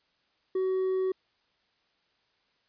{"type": "tone with hard clipping", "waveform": "sine", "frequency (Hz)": 376.1, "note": "F#4", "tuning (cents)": 28, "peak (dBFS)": -26, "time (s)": [0.55, 1.12], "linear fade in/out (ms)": 5, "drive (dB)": 2, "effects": ["white hiss -71 dBFS RMS until 2.68 s", "resampled to 11025 Hz"]}